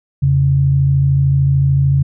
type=tone pair together; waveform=sine; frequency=83.88 / 137.3 Hz; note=E2 / C#3; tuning=+31 / -16 cents; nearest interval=major sixth; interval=853 cents; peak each=-18 / -10 dBFS; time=0.22-2.03 s; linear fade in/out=10 ms; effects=none